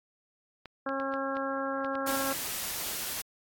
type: clicks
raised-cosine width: 0.3 ms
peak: -27 dBFS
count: 7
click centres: 0.657 / 0.891 / 1 / 1.139 / 1.369 / 1.847 / 1.954 s
type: harmonic tone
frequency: 271.3 Hz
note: C#4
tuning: 37 cents flat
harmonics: 1 / 2 / 3 / 4 / 5 / 6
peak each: -36 / -34 / -40 / -38 / -37 / -40 dBFS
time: 0.86-2.33 s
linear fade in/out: 5 ms
type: noise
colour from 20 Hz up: white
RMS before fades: -35 dBFS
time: 2.06-3.22 s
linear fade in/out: 10 ms
effects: AAC 64 kbps